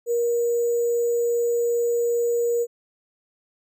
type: tone with sample-and-hold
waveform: sine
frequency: 472.5 Hz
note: A#4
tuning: 23 cents sharp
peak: -19 dBFS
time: 0.06-2.67 s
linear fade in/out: 50 ms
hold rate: 7350 Hz
effects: none